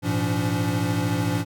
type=tone cluster; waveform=square; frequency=103.5 / 117 / 170.2 / 286.7 Hz; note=G#2 / A#2 / F3 / D4; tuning=-5 / +7 / -44 / -42 cents; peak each=-28 dBFS; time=0.02-1.45 s; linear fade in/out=50 ms; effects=none